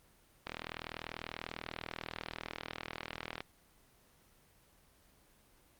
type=click train; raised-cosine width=0.3 ms; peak=-22 dBFS; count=119; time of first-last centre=0.47-3.405 s; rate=40.2 Hz; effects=pink hiss -66 dBFS RMS until 5.79 s + Opus 24 kbps